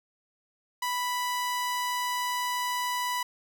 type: tone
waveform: sawtooth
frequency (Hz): 987.8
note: B5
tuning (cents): 0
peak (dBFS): -24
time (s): 0.82-3.23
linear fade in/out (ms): 5
effects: none